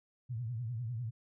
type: tone with vibrato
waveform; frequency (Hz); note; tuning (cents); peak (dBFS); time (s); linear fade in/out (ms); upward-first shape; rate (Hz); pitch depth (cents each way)
sine; 117.4; A#2; +13; -35; 0.29-1.11; 20; triangle; 10; 170
effects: none